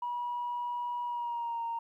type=tone with pitch glide; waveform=sine; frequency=967 to 926.5 Hz; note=B5 to A#5; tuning=-37 to -11 cents; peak=-31 dBFS; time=0.02-1.79 s; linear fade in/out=5 ms; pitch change=-74 cents; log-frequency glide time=1.04-1.62 s; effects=tanh soft clip ceiling -28 dBFS + 12-bit